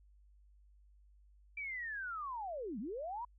sine linear two-way sweep, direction down then up, 2349 to 185 to 1000 Hz, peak -39 dBFS, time 1.57-3.25 s, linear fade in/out 5 ms, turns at 2.79 s, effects added 50 Hz sine -61 dBFS peak until 3.38 s

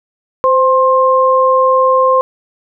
sine tone pair together, 518 / 1059.6 Hz, C5 / C6, -17 / +22 cents, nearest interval octave, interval 1239 cents, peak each -10 dBFS, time 0.44-2.21 s, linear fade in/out 0 ms, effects none

